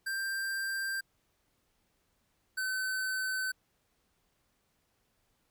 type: tone pair in turn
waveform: square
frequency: 1579 / 1524.8 Hz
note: G6 / G6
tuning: +12 / -48 cents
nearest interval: minor second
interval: 60 cents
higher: first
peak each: -33 / -32 dBFS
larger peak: second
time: 0.06-1.01 / 2.57-3.52 s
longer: neither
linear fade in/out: 10 ms
effects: pink hiss -75 dBFS RMS until 5.5 s